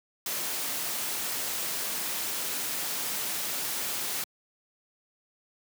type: noise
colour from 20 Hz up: white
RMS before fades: -32 dBFS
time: 0.26-4.24 s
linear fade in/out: 2 ms
effects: high-pass 150 Hz 12 dB/octave